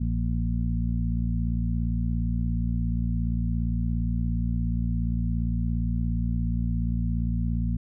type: harmonic tone with a mistuned harmonic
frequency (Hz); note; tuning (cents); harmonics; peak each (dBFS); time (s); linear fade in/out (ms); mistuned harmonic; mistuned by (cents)
57.2; A#1; -32; 1 / 2 / 3 / 4; -26 / -29 / -31 / -32; 0-7.77; 10; 4; +25
effects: none